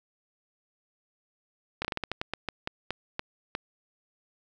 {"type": "slowing click train", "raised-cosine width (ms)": 0.3, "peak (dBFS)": -14, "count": 14, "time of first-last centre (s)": [1.82, 3.551], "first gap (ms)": 27, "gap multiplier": 1.24, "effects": []}